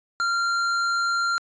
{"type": "tone with tanh clipping", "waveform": "sine", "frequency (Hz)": 1384, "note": "F6", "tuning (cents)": -16, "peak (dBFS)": -23, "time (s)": [0.2, 1.38], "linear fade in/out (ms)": 0, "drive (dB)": 17, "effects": ["resampled to 16000 Hz"]}